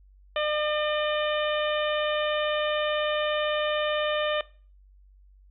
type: harmonic tone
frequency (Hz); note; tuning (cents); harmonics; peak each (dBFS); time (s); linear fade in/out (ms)
603; D5; +46; 1 / 2 / 3 / 4 / 5 / 6; -26 / -32 / -34 / -36 / -33 / -37; 0.36-4.41; 2
effects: noise-tail reverb RT60 0.4 s tail -20 dB re dry + added 48 Hz sine -52 dBFS peak until 5.5 s